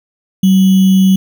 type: tone with sample-and-hold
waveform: sine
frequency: 190 Hz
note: F#3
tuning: 46 cents sharp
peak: -5 dBFS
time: 0.43-1.16 s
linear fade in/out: 5 ms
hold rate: 3150 Hz
effects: none